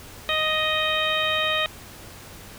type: harmonic tone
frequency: 623 Hz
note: D#5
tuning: 2 cents sharp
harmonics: 1 / 2 / 3 / 4 / 5 / 6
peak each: -28 / -28 / -28 / -28 / -28 / -28 dBFS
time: 0.29-1.66 s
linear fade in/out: 0 ms
effects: added 93 Hz sine -50 dBFS peak until 2.58 s + pink hiss -43 dBFS RMS until 2.58 s